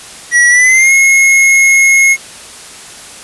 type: tone with pitch glide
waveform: square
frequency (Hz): 1929 to 2165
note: B6 to C#7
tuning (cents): -41 to -41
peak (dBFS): -5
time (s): 0.31-2.17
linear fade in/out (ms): 50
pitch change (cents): +200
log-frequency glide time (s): 0.49-0.92
effects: white hiss -31 dBFS RMS until 3.23 s + resampled to 24000 Hz